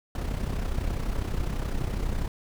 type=noise with amplitude modulation; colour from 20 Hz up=brown; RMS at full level=-26 dBFS; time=0.15-2.28 s; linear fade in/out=2 ms; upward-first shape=sine; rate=32 Hz; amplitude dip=60%; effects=none